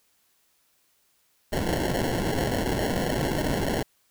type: noise with sample-and-hold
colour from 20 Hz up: white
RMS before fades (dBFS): -26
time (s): 1.52-3.83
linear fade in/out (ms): 10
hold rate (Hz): 1225
effects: white hiss -67 dBFS RMS until 4.1 s